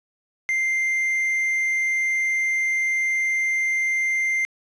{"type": "tone", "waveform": "triangle", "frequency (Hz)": 2093, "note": "C7", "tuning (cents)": 0, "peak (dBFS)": -18, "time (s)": [0.49, 4.45], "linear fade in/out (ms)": 0, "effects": ["resampled to 22050 Hz", "9-bit"]}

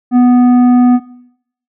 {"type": "tone with tanh clipping", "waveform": "sine", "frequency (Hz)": 246.9, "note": "B3", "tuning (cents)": 0, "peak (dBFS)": -6, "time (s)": [0.11, 1], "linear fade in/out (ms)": 50, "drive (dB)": 9, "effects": ["noise-tail reverb RT60 0.7 s tail -17 dB re dry"]}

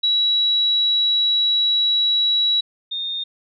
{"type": "tone pair in turn", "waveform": "sine", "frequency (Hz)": [3900, 3660], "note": ["B7", "A#7"], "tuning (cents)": [-23, -32], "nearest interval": "minor second", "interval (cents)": 109, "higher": "first", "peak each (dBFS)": [-15, -23], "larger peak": "first", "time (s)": [[0.03, 2.61], [2.91, 3.24]], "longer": "first", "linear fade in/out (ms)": 10, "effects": []}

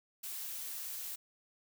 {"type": "noise", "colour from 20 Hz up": "blue", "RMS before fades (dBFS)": -42, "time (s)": [0.23, 1.16], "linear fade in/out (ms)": 10, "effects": []}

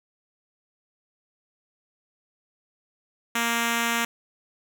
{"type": "tone with notch filter", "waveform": "5% pulse", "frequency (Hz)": 233.1, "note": "A#3", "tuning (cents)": 0, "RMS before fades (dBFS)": -25, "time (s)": [3.35, 4.05], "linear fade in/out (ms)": 5, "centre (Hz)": 550, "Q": 1.4, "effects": []}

